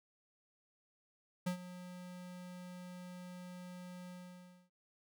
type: tone with ADSR envelope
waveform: square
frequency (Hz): 180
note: F#3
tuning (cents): -47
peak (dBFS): -33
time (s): 1.46-4.7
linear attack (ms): 11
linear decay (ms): 96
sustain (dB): -15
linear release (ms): 610
effects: none